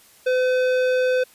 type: tone with tanh clipping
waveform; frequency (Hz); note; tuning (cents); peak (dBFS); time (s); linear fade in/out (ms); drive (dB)
sine; 508; B4; +49; -19; 0.26-1.24; 10; 15
effects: white hiss -52 dBFS RMS until 1.34 s + resampled to 32000 Hz